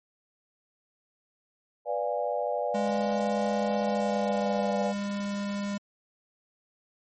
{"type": "chord", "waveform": "sine", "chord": "B diminished seventh", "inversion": "none", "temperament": "equal with one note detuned", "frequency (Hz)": [493.9, 587.3, 698.5, 824.4], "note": ["B4", "D5", "F5", "Ab5"], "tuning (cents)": [0, 0, 0, -13], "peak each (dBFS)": [-32, -30, -33, -34], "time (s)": [1.85, 4.94], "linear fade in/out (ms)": 50}
{"type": "tone with pitch glide", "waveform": "square", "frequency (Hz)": [207.7, 201.9], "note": ["G#3", "G#3"], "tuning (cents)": [0, -49], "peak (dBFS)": -30, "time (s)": [2.74, 5.78], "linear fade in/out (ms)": 10, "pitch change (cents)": -49, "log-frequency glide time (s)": [3.78, 4.78]}
{"effects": ["MP3 32 kbps"]}